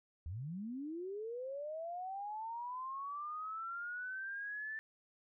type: linear sweep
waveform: sine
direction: up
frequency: 72.3 to 1773 Hz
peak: -40 dBFS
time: 0.26-4.79 s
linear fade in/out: 0 ms
effects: none